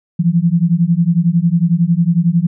sine beating tone pair, 164.81 / 175.81 Hz, E3 / F3, 0 / +12 cents, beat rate 11 Hz, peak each -13 dBFS, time 0.19-2.47 s, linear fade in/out 10 ms, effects none

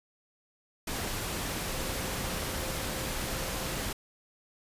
sine tone in noise, 525 Hz, C5, 6 cents sharp, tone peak -44 dBFS, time 1.69-3.82 s, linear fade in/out 5 ms, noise pink, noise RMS -34 dBFS, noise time 0.87-3.93 s, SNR -13 dB, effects resampled to 32000 Hz

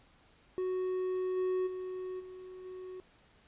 triangle tone with level steps, 370 Hz, F#4, in tune, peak -29 / -27 / -35 / -43 / -40 dBFS, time 0.58-3 s, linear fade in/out 0 ms, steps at 1.36 / 1.66 / 2.19 / 2.64 s, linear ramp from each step 20 ms, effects pink hiss -64 dBFS RMS until 3.47 s + resampled to 8000 Hz

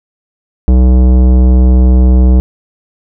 sine tone with tanh clipping, 62.9 Hz, B1, 32 cents sharp, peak -5 dBFS, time 0.68-2.4 s, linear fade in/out 0 ms, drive 16 dB, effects none

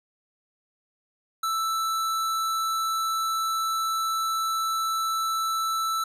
square tone, 1322 Hz, E6, 5 cents sharp, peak -25 dBFS, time 1.43-6.04 s, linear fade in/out 5 ms, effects resampled to 32000 Hz

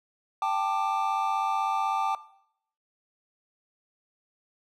triangle chord, G suspended second, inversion none, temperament equal with one note detuned, 784 / 880 / 1187.6 Hz, G5 / A5 / D6, 0 / 0 / +19 cents, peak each -27 dBFS, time 0.42-2.15 s, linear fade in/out 2 ms, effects noise-tail reverb RT60 0.7 s tail -18 dB re dry

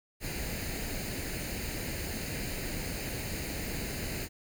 pink noise with comb filter, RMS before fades -36 dBFS, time 0.2-4.29 s, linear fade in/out 50 ms, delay 0.44 ms, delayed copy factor +0.65, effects none

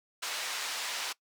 white band-pass noise, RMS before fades -36 dBFS, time 0.22-1.13 s, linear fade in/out 10 ms, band 710 to 5300 Hz, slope 12 dB/octave, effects noise-tail reverb RT60 0.1 s tail -21 dB re dry

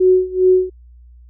sine tone with tremolo, 370 Hz, F#4, in tune, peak -7 dBFS, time 0-0.7 s, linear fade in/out 10 ms, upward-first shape sine, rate 2.5 Hz, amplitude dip 90%, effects added 60 Hz sine -40 dBFS peak until 1.29 s

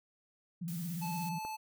sine tone with vibrato, 170 Hz, F3, 46 cents flat, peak -36 dBFS, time 0.61-1.39 s, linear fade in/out 10 ms, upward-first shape sine, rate 17 Hz, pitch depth 120 cents each way
blue noise, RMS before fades -48 dBFS, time 0.68-1.29 s, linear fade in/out 0 ms
square tone, 871 Hz, A5, 18 cents flat, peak -39 dBFS, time 1.01-1.57 s, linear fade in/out 20 ms
click, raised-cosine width 1 ms, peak -31 dBFS, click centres 1.45 s
effects none

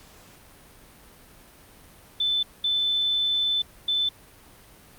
sine tone bursts at uneven times, 3520 Hz, A7, in tune, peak -21 dBFS, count 3, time 2.2-2.43 / 2.64-3.62 / 3.88-4.09 s, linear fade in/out 5 ms, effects pink hiss -51 dBFS RMS until 4.98 s + Opus 48 kbps

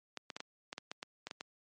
clicks, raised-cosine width 0.2 ms, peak -23 dBFS, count 11, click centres 0.173 / 0.302 / 0.365 / 0.404 / 0.729 / 0.781 / 0.915 / 1.029 / 1.27 / 1.311 / 1.409 s, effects high-pass 200 Hz 12 dB/octave + MP3 48 kbps

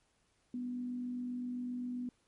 sine tone with frequency modulation, 246.9 Hz, B3, in tune, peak -36 dBFS, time 0.54-2.09 s, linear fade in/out 2 ms, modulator 47.6 Hz, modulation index 0.22, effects pink hiss -74 dBFS RMS until 2.27 s + MP3 48 kbps

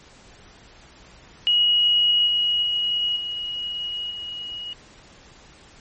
sine tone with level steps, 2900 Hz, F#7, 35 cents flat, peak -15 / -18 / -20 / -26 / -30 dBFS, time 1.47-4.73 s, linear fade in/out 0 ms, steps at 2.26 / 2.61 / 3.15 / 4.1 s, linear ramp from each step 20 ms, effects pink hiss -49 dBFS RMS until 5.8 s + MP3 32 kbps

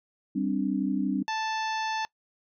sine chord, G suspended fourth, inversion none, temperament equal, 196 / 261.6 / 293.7 Hz, G3 / C4 / D4, 0 / 0 / 0 cents, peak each -29 dBFS, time 0.35-1.23 s, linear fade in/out 10 ms
harmonic tone, 880 Hz, A5, in tune, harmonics 1 / 2 / 3 / 4 / 5 / 6 / 7, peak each -29 / -35 / -39 / -41 / -43 / -45 / -46 dBFS, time 1.28-2.05 s, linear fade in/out 0 ms
effects noise-tail reverb RT60 0.1 s tail -23 dB re dry

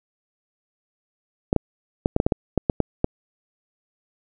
clicks, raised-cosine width 2 ms, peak -4 dBFS, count 11, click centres 1.529 / 1.563 / 2.059 / 2.164 / 2.201 / 2.265 / 2.322 / 2.577 / 2.698 / 2.803 / 3.044 s, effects none

